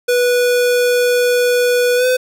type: tone with pitch glide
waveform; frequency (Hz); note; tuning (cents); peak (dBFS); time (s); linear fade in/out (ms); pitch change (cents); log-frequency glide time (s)
square; 490.3 to 506.7; B4 to B4; -13 to +44; -12; 0.08-2.17; 10; +57; 1.96-2.06
effects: none